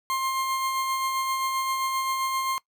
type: tone with tremolo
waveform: 40% pulse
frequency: 1059 Hz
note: C6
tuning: 21 cents sharp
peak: -23 dBFS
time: 0.1-2.58 s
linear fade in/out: 0 ms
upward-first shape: sine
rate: 7.6 Hz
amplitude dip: 30%
effects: noise-tail reverb RT60 0.1 s tail -21 dB re dry